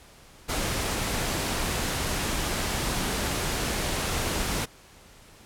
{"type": "noise", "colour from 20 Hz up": "pink", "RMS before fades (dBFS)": -28, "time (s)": [0.48, 4.66], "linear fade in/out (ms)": 20, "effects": ["pink hiss -52 dBFS RMS until 5.45 s", "low-pass 12000 Hz 12 dB/octave"]}